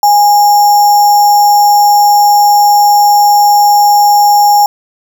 sine tone with sample-and-hold, 825 Hz, G#5, 12 cents flat, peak -3 dBFS, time 0.03-4.66 s, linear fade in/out 2 ms, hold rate 6300 Hz, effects none

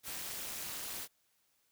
white noise with amplitude modulation, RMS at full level -38 dBFS, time 0.03-1.08 s, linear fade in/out 50 ms, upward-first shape sine, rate 229 Hz, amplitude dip 90%, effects white hiss -75 dBFS RMS until 1.71 s

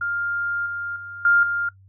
sine tone with level steps, 1402 Hz, F6, 6 cents sharp, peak -22 / -26 / -33 / -13 / -21 dBFS, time 0.01-1.69 s, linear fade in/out 5 ms, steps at 0.66 / 0.96 / 1.25 / 1.43 s, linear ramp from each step 2 ms, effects noise-tail reverb RT60 0.1 s tail -20 dB re dry + added 96 Hz sine -48 dBFS peak until 1.88 s

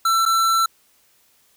square tone with dropouts, 1340 Hz, E6, 28 cents sharp, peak -16 dBFS, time 0.05-0.66 s, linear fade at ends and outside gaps 5 ms, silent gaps 0.254-0.26 s, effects white hiss -59 dBFS RMS until 1.56 s

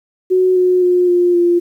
sine tone with pitch steps, 370 / 364.3 / 358.6 / 353.1 / 347.6 Hz, F#4 / F#4 / F4 / F4 / F4, 0 / -27 / +46 / +19 / -8 cents, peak -9 dBFS, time 0.3-1.6 s, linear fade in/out 20 ms, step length 260 ms, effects 8-bit

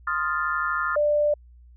sine chord, F dominant seventh, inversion second, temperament equal, 1046.5 / 1244.5 / 1396.9 / 1760 Hz, C6 / Eb6 / F6 / A6, 0 / 0 / 0 / 0 cents, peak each -32 / -27 / -26 / -32 dBFS, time 0.07-0.96 s, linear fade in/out 5 ms
sine tone, 592 Hz, D5, 14 cents sharp, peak -18 dBFS, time 0.96-1.34 s, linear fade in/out 5 ms
effects added 60 Hz sine -47 dBFS peak until 1.76 s

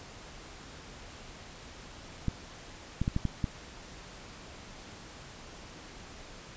clicks, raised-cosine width 5 ms, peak -16 dBFS, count 6, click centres 2.283 / 3.016 / 3.079 / 3.164 / 3.253 / 3.442 s, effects pink hiss -48 dBFS RMS until 6.56 s + resampled to 16000 Hz

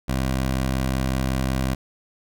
15% pulse tone, 65.41 Hz, C2, in tune, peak -15 dBFS, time 0.08-1.75 s, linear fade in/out 10 ms, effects none

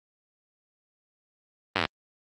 slowing click train, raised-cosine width 0.3 ms, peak -7 dBFS, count 9, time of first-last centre 1.76-1.852 s, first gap 10 ms, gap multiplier 1.04, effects high-pass 80 Hz 12 dB/octave + Opus 24 kbps

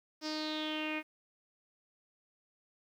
sawtooth tone with low-pass filter sweep, 308.6 Hz, D#4, 14 cents flat, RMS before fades -37 dBFS, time 0.21-1.03 s, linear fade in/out 50 ms, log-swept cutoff 5300 to 2300 Hz, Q 6.6, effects 11-bit

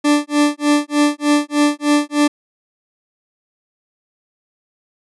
40% pulse tone with tremolo, 293.7 Hz, D4, in tune, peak -9 dBFS, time 0.04-2.28 s, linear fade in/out 10 ms, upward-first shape sine, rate 3.3 Hz, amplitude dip 100%, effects resampled to 24000 Hz

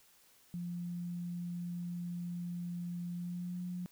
sine tone with pitch glide, 174.61 to 178.69 Hz, F3 to F3, 0 to +40 cents, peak -37 dBFS, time 0.54-3.86 s, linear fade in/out 0 ms, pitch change +40 cents, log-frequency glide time 3.14-3.59 s, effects white hiss -65 dBFS RMS until 3.91 s

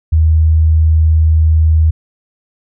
sine tone, 79.3 Hz, D#2, 33 cents sharp, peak -6 dBFS, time 0.12-1.91 s, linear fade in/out 10 ms, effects none

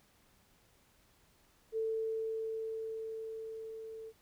sine tone with level ramp, 444.6 Hz, A4, 18 cents sharp, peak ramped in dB -31 to -44 dBFS, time 1.72-4.13 s, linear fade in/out 50 ms, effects pink hiss -68 dBFS RMS until 4.21 s

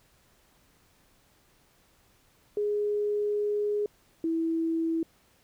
sine tone pair in turn, 415.3 / 327.3 Hz, G#4 / E4, 0 / -12 cents, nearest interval major third, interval 412 cents, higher first, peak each -25 dBFS, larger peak neither, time 2.57-3.86 / 4.24-5.03 s, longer first, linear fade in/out 2 ms, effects pink hiss -64 dBFS RMS until 5.43 s

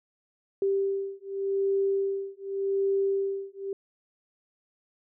sine beating tone pair, 392 / 392.86 Hz, G4 / G4, 0 / +4 cents, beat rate 0.86 Hz, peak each -28 dBFS, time 0.62-3.73 s, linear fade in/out 2 ms, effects none

